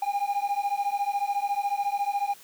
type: beating tone pair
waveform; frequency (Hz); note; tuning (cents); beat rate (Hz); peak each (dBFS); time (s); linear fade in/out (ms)
triangle; 801 / 815; G5 / G#5; +37 / -33; 14; -26; 0.02-2.34; 5
effects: white hiss -51 dBFS RMS until 2.43 s + high-pass 100 Hz 12 dB/octave